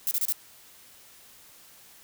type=noise bursts; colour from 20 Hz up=violet; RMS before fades=-26 dBFS; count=4; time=0.07-0.324 s; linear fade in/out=0 ms; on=41 ms; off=30 ms; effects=white hiss -53 dBFS RMS until 2.03 s